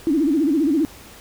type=tone with vibrato; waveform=sine; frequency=301.2 Hz; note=D4; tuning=44 cents sharp; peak=-15 dBFS; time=0.07-0.85 s; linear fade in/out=0 ms; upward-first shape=sine; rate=15 Hz; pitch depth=190 cents each way; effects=pink hiss -43 dBFS RMS until 1.2 s